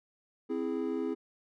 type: chord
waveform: triangle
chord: C augmented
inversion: none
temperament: equal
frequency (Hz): 261.6 / 329.6 / 415.3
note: C4 / E4 / G#4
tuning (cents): 0 / 0 / 0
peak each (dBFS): -33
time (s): 0.49-1.15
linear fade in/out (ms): 20
effects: none